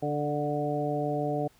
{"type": "harmonic tone with a mistuned harmonic", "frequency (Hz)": 146.83, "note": "D3", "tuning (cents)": 0, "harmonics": [1, 2, 3, 4, 5], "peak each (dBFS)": [-33, -33, -33, -33, -33], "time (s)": [0.02, 1.48], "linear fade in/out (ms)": 10, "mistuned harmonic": 4, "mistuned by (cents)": 17, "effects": ["pink hiss -62 dBFS RMS until 1.59 s"]}